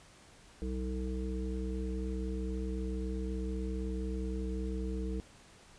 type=harmonic tone with a mistuned harmonic; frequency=63.9 Hz; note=C2; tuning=40 cents flat; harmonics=1 / 3 / 5 / 7; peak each=-35 / -40 / -42 / -43 dBFS; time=0.62-5.2 s; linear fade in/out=0 ms; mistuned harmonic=1; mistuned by=-53 cents; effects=pink hiss -58 dBFS RMS until 5.78 s + resampled to 22050 Hz